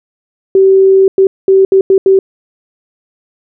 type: tone bursts at uneven times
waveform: sine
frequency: 384.7 Hz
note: G4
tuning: 33 cents flat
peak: -3 dBFS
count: 6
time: 0.55-1.08 / 1.18-1.27 / 1.48-1.65 / 1.72-1.81 / 1.9-1.98 / 2.06-2.19 s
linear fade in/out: 2 ms
effects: none